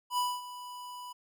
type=tone with ADSR envelope; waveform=square; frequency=987.8 Hz; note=B5; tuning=in tune; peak=-27 dBFS; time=0.1-1.13 s; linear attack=79 ms; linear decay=230 ms; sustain=-15 dB; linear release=12 ms; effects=none